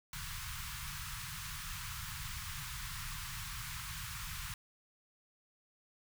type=band-stop noise; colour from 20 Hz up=pink; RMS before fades=-43 dBFS; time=0.13-4.54 s; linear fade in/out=2 ms; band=160 to 1000 Hz; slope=48 dB/octave; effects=none